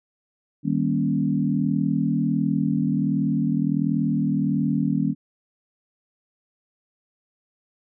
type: chord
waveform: sine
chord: Eb dominant seventh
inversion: none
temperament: equal with one note detuned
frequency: 155.56 / 196 / 235.8 / 277.2 Hz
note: Eb3 / G3 / Bb3 / Db4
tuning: 0 / 0 / +20 / 0 cents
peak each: -25 dBFS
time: 0.63-5.15 s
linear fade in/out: 50 ms
effects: none